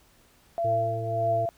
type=tone with tremolo; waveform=sine; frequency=677 Hz; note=E5; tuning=46 cents sharp; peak=-21 dBFS; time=0.58-1.49 s; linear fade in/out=0 ms; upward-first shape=triangle; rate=1.7 Hz; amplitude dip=80%
type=harmonic tone; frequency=113.1 Hz; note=A2; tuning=48 cents sharp; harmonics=1 / 3 / 4; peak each=-31 / -40 / -36 dBFS; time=0.64-1.46 s; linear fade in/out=10 ms
effects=pink hiss -60 dBFS RMS until 1.57 s